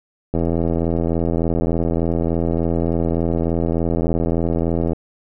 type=click train; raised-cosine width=2 ms; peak=-7 dBFS; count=384; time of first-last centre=0.34-4.932 s; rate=83.4 Hz; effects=none